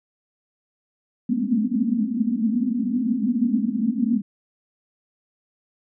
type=band-pass noise; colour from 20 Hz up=pink; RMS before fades=-22 dBFS; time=1.29-4.22 s; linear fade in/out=10 ms; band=210 to 260 Hz; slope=96 dB/octave; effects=none